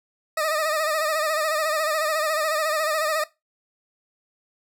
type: tone with vibrato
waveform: 20% pulse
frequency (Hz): 621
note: D#5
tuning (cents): -3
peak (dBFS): -17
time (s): 0.37-3.24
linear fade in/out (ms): 5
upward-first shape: sine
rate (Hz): 14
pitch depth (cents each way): 68
effects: noise-tail reverb RT60 0.2 s tail -17 dB re dry